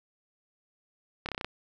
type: slowing click train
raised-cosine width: 0.3 ms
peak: -17 dBFS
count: 7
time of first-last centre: 1.26-1.446 s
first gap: 28 ms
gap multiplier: 1.04
effects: none